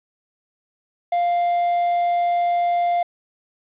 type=tone; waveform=triangle; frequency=698.5 Hz; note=F5; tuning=in tune; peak=-15 dBFS; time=1.12-3.03 s; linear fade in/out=5 ms; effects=resampled to 8000 Hz + 8-bit